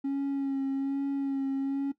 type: tone with vibrato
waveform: triangle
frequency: 274.3 Hz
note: C#4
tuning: 18 cents flat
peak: -24 dBFS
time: 0.04-1.92 s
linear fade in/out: 10 ms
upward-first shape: sine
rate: 1.2 Hz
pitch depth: 22 cents each way
effects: noise-tail reverb RT60 0.1 s tail -17 dB re dry + tanh soft clip ceiling -23 dBFS